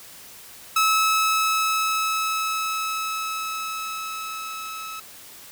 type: tone with level ramp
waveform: sawtooth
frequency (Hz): 1297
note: E6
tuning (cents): -28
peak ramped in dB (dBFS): -13 to -29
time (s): 0.76-5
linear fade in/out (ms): 5
effects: white hiss -44 dBFS RMS until 5.51 s